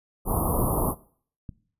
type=band-stop noise; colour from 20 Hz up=pink; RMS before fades=-24 dBFS; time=0.25-0.95 s; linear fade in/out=50 ms; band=1200 to 10000 Hz; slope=96 dB/octave
type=clicks; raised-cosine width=5 ms; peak=-24 dBFS; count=2; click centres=0.853 / 1.492 s
effects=noise-tail reverb RT60 0.5 s tail -19 dB re dry + resampled to 32000 Hz